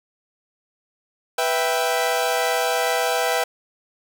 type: chord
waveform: sawtooth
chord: E minor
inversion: second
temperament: equal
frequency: 493.9 / 659.3 / 784 Hz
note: B4 / E5 / G5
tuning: 0 / 0 / 0 cents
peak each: -20 dBFS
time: 1.38-3.44 s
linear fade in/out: 5 ms
effects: none